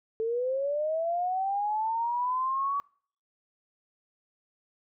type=linear sweep; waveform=sine; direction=up; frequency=439 to 1138 Hz; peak=-26 dBFS; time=0.2-2.8 s; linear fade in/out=0 ms; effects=noise-tail reverb RT60 0.5 s tail -25 dB re dry